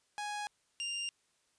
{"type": "tone pair in turn", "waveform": "sawtooth", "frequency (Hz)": [830.6, 2794], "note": ["G#5", "F7"], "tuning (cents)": [0, 0], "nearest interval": "octave + major sixth", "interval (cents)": 2100, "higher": "second", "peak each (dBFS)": [-33, -32], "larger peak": "second", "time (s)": [[0.18, 0.47], [0.8, 1.09]], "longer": "neither", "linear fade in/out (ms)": 0, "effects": ["white hiss -74 dBFS RMS until 1.58 s", "resampled to 22050 Hz"]}